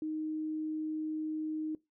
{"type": "tone", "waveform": "sine", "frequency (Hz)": 311.1, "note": "D#4", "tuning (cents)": 0, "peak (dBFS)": -33, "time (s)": [0.02, 1.75], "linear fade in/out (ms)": 2, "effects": ["noise-tail reverb RT60 0.2 s tail -21 dB re dry"]}